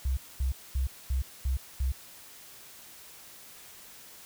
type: tone bursts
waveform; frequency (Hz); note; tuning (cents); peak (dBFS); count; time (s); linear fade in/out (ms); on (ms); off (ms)
sine; 65.41; C2; 0; -25; 6; 0.05-1.92; 5; 120; 230
effects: white hiss -50 dBFS RMS until 4.25 s